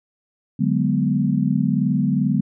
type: chord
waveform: sine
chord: G# half-diminished seventh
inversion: second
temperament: equal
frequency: 146.83 / 185 / 207.7 / 246.9 Hz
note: D3 / F#3 / G#3 / B3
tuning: 0 / 0 / 0 / 0 cents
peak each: -22 dBFS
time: 0.59-2.41 s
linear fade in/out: 10 ms
effects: none